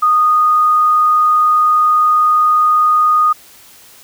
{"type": "tone", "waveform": "sine", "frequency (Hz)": 1235, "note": "D#6", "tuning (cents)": -13, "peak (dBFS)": -8, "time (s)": [0.02, 3.33], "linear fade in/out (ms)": 10, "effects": ["white hiss -42 dBFS RMS until 4.03 s"]}